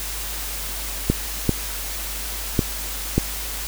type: clicks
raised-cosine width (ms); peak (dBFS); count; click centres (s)
3; -3; 4; 1.1 / 1.493 / 2.592 / 3.18
effects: added 50 Hz sine -32 dBFS peak until 3.67 s + white hiss -30 dBFS RMS until 3.67 s